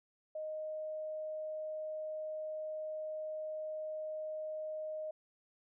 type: tone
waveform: sine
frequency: 621 Hz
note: D#5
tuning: 3 cents flat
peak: -38 dBFS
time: 0.35-5.11 s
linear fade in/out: 5 ms
effects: none